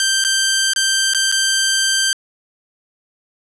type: tone with dropouts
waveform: 10% pulse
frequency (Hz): 1568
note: G6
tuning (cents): 0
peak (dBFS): -5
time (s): 0-2.13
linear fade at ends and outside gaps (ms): 1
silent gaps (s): 0.24-0.248 / 0.735-0.761 / 1.136-1.147 / 1.316-1.323
effects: low-pass 10000 Hz 12 dB/octave